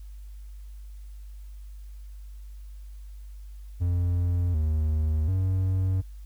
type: tone with pitch steps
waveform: triangle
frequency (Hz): 88.1 / 77.5 / 93.9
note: F2 / D#2 / F#2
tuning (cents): +16 / -6 / +26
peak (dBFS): -20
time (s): 3.8-6.02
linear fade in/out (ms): 20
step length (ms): 740
effects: added 50 Hz sine -39 dBFS peak until 6.25 s + white hiss -64 dBFS RMS until 6.25 s